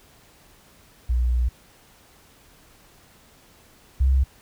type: tone pair in turn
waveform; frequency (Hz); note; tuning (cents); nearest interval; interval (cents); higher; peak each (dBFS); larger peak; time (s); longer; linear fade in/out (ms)
sine; 60.7 / 66.26; B1 / C2; -29 / +22; major second; 151; second; -18 / -15; second; 1.09-1.49 / 4-4.24; first; 10
effects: pink hiss -54 dBFS RMS until 4.41 s